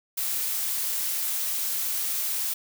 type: noise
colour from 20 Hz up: blue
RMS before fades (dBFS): -28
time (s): 0.17-2.54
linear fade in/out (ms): 10
effects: none